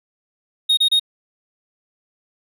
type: tone bursts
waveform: triangle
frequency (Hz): 3729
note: A#7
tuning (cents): 0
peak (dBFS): -11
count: 3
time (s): 0.69-0.997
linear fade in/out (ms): 10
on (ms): 83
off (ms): 29
effects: none